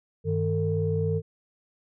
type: tone cluster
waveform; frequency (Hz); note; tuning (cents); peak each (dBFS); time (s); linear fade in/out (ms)
sine; 98.4 / 156.9 / 449.1; G2 / D#3 / A4; +7 / +15 / +35; -27; 0.24-1.22; 50
effects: tanh soft clip ceiling -13 dBFS

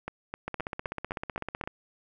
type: two click trains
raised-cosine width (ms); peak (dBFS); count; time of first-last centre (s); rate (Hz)
0.5; -18 / -19; 20 / 7; 0.48-1.675 / 0.08-1.638; 15.9 / 3.85
effects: none

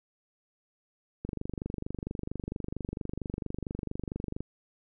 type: click train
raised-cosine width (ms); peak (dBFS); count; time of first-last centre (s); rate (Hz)
3; -21; 78; 1.25-4.406; 24.4
effects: none

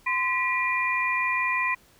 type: tone cluster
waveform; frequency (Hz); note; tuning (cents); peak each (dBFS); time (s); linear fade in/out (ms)
sine; 1026 / 1951 / 2405; C6 / B6 / D7; -34 / -22 / +41; -27; 0.06-1.75; 10
effects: pink hiss -58 dBFS RMS until 1.99 s

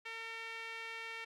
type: tone with band-pass filter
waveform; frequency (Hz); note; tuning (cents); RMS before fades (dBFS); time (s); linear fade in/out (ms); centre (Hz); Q
sawtooth; 453.9; A#4; -46; -45; 0.05-1.25; 10; 2300; 2.5
effects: none

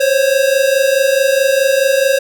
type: tone pair together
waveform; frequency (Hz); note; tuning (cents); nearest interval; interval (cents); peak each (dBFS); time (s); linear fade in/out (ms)
square; 525.3 / 550; C5 / C#5; +7 / -14; minor second; 79; -15 / -13; 0-2.19; 10
effects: none

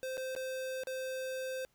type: tone with dropouts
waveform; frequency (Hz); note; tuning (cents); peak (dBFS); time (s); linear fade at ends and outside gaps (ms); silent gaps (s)
square; 520; C5; -11; -37; 0.03-1.65; 0; 0.171-0.178 / 0.351-0.363 / 0.835-0.871
effects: pink hiss -73 dBFS RMS until 1.74 s

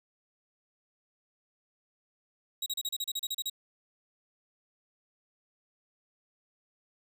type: tone bursts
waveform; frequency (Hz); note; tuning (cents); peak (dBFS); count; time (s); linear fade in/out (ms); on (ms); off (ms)
sawtooth; 3821; A#7; +42; -28; 12; 2.62-3.498; 5; 42; 34
effects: none

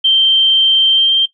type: tone with pitch glide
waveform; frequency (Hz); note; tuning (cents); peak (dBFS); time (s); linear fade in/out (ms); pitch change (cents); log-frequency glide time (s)
sine; 3136 to 3160; G7 to G7; 0 to +13; -7; 0.04-1.26; 10; +13; 0.92-1.12
effects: noise-tail reverb RT60 0.1 s tail -17 dB re dry

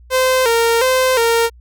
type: tone with vibrato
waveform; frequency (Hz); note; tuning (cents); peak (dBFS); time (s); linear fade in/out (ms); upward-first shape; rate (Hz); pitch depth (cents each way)
sawtooth; 488.4; B4; -19; -8; 0.1-1.5; 50; square; 1.4; 96
effects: added 60 Hz sine -40 dBFS peak until 1.6 s

